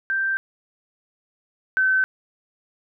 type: tone pair in turn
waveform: sine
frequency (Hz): 1568 / 1531.3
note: G6 / G6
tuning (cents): 0 / -41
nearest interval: unison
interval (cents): 41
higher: first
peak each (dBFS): -20 / -16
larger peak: second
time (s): 0.1-0.37 / 1.77-2.04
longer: neither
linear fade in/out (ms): 0
effects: none